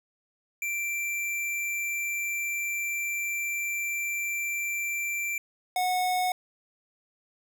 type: tone pair in turn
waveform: square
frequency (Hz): 2351 / 732.4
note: D7 / F#5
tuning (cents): +1 / -18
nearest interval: octave + minor sixth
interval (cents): 2019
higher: first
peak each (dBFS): -29 / -25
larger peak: second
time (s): 0.62-5.38 / 5.76-6.32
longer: first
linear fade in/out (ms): 2
effects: none